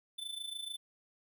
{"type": "tone with amplitude modulation", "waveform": "square", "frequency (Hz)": 3520, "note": "A7", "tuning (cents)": 0, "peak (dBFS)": -37, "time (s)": [0.18, 0.77], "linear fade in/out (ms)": 10, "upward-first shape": "sine", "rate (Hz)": 26.8, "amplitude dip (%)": 75, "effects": []}